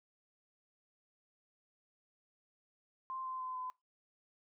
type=tone with pitch steps; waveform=sine; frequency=1046.5 / 1036.3 / 1026.1 / 1016.1 Hz; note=C6 / C6 / C6 / B5; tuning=0 / -17 / -34 / +49 cents; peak=-39 dBFS; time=3.1-3.7 s; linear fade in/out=0 ms; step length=150 ms; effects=noise-tail reverb RT60 0.2 s tail -22 dB re dry